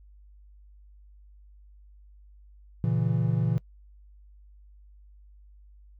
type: chord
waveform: triangle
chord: A# diminished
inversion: none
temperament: equal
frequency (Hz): 116.54 / 138.59 / 164.81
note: A#2 / C#3 / E3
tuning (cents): 0 / 0 / 0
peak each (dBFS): -24 / -27 / -25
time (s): 2.84-3.58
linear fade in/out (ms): 0
effects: noise-tail reverb RT60 0.1 s tail -24 dB re dry + added 50 Hz sine -50 dBFS peak until 5.99 s